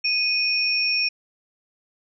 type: tone pair together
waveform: sine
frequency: 2489 / 5463 Hz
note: D#7 / F8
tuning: 0 / -39 cents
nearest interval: octave + major second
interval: 1361 cents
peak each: -22 dBFS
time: 0.04-1.09 s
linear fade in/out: 10 ms
effects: none